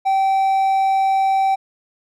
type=tone; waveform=triangle; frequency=774 Hz; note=G5; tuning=22 cents flat; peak=-12 dBFS; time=0.05-1.56 s; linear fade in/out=20 ms; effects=none